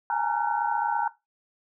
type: tone cluster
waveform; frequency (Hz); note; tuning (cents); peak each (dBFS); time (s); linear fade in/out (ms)
sine; 824 / 853 / 928 / 1378 / 1502; G#5 / G#5 / A#5 / F6 / F#6; -14 / +46 / -8 / -24 / +26; -30 / -31 / -27 / -35 / -34; 0.1-1.08; 2
effects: noise-tail reverb RT60 0.2 s tail -17 dB re dry

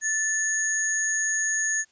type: tone pair together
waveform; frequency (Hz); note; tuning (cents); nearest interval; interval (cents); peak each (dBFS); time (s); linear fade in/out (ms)
sine; 1760 / 6658; A6 / G#8; 0 / +3; octave + major seventh; 2303; -26 / -24; 0.01-1.85; 50
effects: white hiss -63 dBFS RMS until 1.91 s + resampled to 16000 Hz

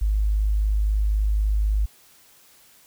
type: tone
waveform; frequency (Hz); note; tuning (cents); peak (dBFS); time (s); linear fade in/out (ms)
sine; 51.91; G#1; 0; -18; 0.01-1.86; 10
effects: white hiss -54 dBFS RMS until 2.86 s

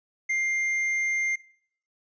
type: tone with tanh clipping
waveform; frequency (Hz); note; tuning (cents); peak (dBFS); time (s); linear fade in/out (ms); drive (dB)
sine; 2100; C7; +6; -25; 0.29-1.36; 10; 7
effects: noise-tail reverb RT60 0.6 s tail -20 dB re dry + resampled to 16000 Hz

